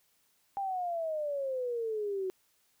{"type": "exponential sweep", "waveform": "sine", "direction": "down", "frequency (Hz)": [803, 370], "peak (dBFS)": -31, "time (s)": [0.57, 2.3], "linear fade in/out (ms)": 0, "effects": ["white hiss -71 dBFS RMS until 2.8 s"]}